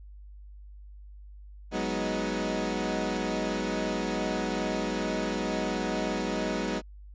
20% pulse chord, G# minor seventh, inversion third, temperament equal with one note detuned, 185 / 207.7 / 246.9 / 312.7 Hz, F#3 / G#3 / B3 / D#4, 0 / 0 / 0 / +9 cents, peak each -29 dBFS, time 1.71-6.82 s, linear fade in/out 50 ms, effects added 50 Hz sine -44 dBFS peak until 7.14 s + resampled to 16000 Hz

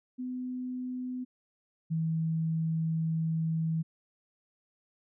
sine tone pair in turn, 252.4 / 161.59 Hz, B3 / E3, +38 / -34 cents, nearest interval minor sixth, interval 772 cents, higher first, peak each -33 / -27 dBFS, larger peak second, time 0.18-1.25 / 1.9-3.83 s, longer second, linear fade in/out 20 ms, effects none

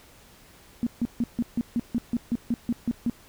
sine tone bursts, 237 Hz, A#3, 29 cents sharp, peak -21 dBFS, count 13, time 0.83-3.098 s, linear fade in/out 0 ms, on 36 ms, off 150 ms, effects pink hiss -53 dBFS RMS until 3.28 s

